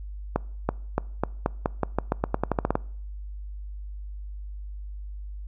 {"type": "accelerating click train", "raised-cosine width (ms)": 1, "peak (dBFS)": -8, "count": 17, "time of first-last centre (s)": [0.36, 2.754], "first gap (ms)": 330, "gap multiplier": 0.88, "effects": ["noise-tail reverb RT60 0.6 s tail -24 dB re dry", "added 50 Hz sine -34 dBFS peak until 5.47 s"]}